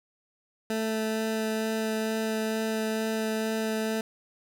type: tone with vibrato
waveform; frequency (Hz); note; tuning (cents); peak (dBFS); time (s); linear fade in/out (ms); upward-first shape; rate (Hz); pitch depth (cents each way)
20% pulse; 220; A3; 0; -22; 0.7-4.01; 2; sine; 2.2; 8
effects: none